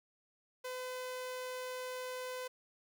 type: tone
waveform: sawtooth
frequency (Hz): 507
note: B4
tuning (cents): +45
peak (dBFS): -36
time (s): 0.64-2.48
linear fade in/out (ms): 10
effects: none